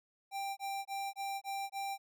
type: tone bursts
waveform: square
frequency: 788 Hz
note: G5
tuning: 9 cents sharp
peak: -37 dBFS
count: 6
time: 0.31-1.98 s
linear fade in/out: 50 ms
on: 260 ms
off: 22 ms
effects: none